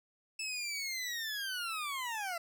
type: linear sweep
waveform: 20% pulse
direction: down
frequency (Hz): 2637 to 662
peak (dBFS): -31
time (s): 0.39-2.38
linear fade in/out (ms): 5
effects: none